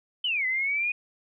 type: exponential two-way sweep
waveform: sine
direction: down then up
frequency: 3107 to 2004 to 2485 Hz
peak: -24 dBFS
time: 0.24-0.92 s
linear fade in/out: 5 ms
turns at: 0.46 s
effects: none